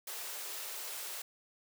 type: high-pass noise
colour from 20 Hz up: white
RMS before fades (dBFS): -42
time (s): 0.07-1.22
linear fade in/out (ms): 5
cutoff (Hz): 350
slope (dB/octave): 96
effects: none